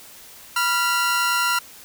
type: tone pair together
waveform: sawtooth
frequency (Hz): 979.3 / 1385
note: B5 / F6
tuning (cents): -15 / -15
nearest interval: tritone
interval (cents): 600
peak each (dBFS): -21 / -16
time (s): 0.56-1.59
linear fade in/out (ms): 5
effects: white hiss -44 dBFS RMS until 1.84 s